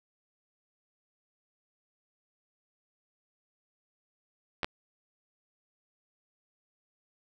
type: clicks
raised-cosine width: 0.3 ms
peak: -14 dBFS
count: 2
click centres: 4.632 / 4.645 s
effects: none